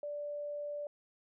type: tone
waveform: sine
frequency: 585 Hz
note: D5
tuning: 7 cents flat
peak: -37 dBFS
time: 0.03-0.87 s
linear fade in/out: 2 ms
effects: none